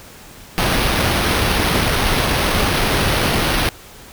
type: noise with sample-and-hold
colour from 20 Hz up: pink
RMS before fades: -17 dBFS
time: 0.58-3.69 s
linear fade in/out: 0 ms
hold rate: 7350 Hz
effects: pink hiss -40 dBFS RMS until 4.12 s